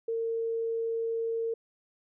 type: tone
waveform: sine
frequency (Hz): 456.1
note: A#4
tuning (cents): -38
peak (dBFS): -28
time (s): 0.08-1.54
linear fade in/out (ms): 5
effects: none